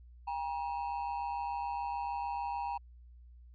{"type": "ring-modulated tone", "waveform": "triangle", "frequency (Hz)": 877, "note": "A5", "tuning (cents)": -6, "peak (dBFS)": -29, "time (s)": [0.27, 2.78], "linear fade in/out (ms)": 10, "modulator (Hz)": 73.4, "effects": ["added 60 Hz sine -52 dBFS peak until 3.54 s", "resampled to 11025 Hz"]}